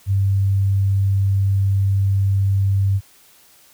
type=tone; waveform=sine; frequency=98 Hz; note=G2; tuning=in tune; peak=-14 dBFS; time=0.06-3.01 s; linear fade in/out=50 ms; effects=white hiss -51 dBFS RMS until 3.73 s